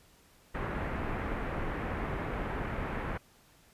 pink low-pass noise, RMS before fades -35 dBFS, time 0.54-3.18 s, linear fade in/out 10 ms, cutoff 2100 Hz, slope 24 dB/octave, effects pink hiss -62 dBFS RMS until 3.73 s + resampled to 32000 Hz

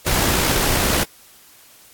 pink noise with amplitude modulation, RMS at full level -17 dBFS, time 0.06-1.04 s, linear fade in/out 10 ms, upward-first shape sine, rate 62.1 Hz, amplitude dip 30%, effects white hiss -48 dBFS RMS until 1.93 s + AAC 64 kbps

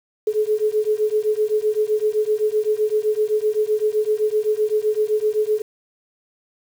sine beating tone pair, 423.7 / 431.5 Hz, G#4 / A4, +35 / -34 cents, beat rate 7.8 Hz, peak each -20 dBFS, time 0.27-5.62 s, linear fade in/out 5 ms, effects 7-bit

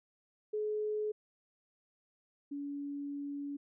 sine tone pair in turn, 425 / 284.6 Hz, G#4 / C#4, +40 / +46 cents, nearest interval perfect fifth, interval 694 cents, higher first, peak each -32 / -37 dBFS, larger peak first, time 0.53-1.12 / 2.51-3.57 s, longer second, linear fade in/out 10 ms, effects none

